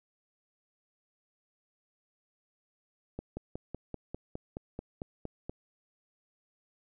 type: slowing click train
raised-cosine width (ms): 2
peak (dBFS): -24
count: 12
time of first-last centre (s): 3.19-5.495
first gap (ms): 180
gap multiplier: 1.03
effects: none